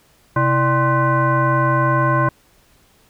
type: tone with frequency modulation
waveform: sine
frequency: 590 Hz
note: D5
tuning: 8 cents sharp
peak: -13 dBFS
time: 0.36-2.29 s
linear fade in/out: 5 ms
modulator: 459 Hz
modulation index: 1.8
effects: pink hiss -55 dBFS RMS until 3.09 s